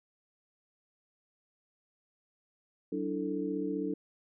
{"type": "tone cluster", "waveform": "sine", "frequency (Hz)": [188.7, 292.2, 327.7, 441.9], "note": ["F#3", "D4", "E4", "A4"], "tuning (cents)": [34, -9, -10, 7], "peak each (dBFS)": [-39, -34, -38, -37], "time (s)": [2.92, 3.94], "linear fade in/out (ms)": 5, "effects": []}